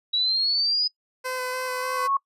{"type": "exponential sweep", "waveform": "sine", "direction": "up", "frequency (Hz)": [3876, 5010], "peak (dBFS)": -20, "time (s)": [0.13, 0.88], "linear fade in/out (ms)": 10}
{"type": "tone with vibrato", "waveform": "15% pulse", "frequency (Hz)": 509, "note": "C5", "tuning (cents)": -48, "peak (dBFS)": -21, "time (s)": [1.24, 2.08], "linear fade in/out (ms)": 20, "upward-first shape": "square", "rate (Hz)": 3.4, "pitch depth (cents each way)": 10}
{"type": "tone with exponential growth", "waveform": "sine", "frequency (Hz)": 1100, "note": "C#6", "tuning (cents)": -14, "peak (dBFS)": -18, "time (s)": [1.29, 2.17], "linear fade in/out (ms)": 5, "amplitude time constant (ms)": 190}
{"effects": ["noise-tail reverb RT60 0.1 s tail -24 dB re dry", "resampled to 32000 Hz"]}